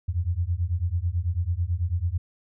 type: beating tone pair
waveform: sine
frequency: 82.8 / 91.9 Hz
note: E2 / F#2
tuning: +8 / -11 cents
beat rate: 9.1 Hz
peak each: -26 dBFS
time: 0.08-2.18 s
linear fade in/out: 10 ms
effects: none